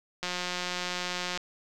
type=click train; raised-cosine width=0.2 ms; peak=-15 dBFS; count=206; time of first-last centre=0.23-1.375 s; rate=179 Hz; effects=none